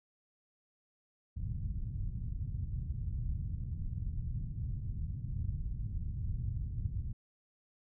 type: low-pass noise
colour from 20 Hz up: white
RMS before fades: -37 dBFS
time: 1.36-7.13 s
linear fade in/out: 10 ms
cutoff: 120 Hz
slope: 24 dB/octave
effects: none